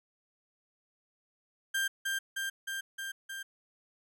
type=tone with echo; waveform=35% pulse; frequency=1586 Hz; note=G6; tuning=20 cents sharp; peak=-27 dBFS; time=1.74-1.88 s; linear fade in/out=10 ms; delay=310 ms; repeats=5; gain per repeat=-2 dB; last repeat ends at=3.43 s; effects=none